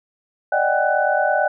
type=tone cluster; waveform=sine; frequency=585 / 623 / 746 / 795 / 1493 Hz; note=D5 / D#5 / F#5 / G5 / F#6; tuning=-7 / +2 / +14 / +24 / +15 cents; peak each=-22 dBFS; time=0.52-1.48 s; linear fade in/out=5 ms; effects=none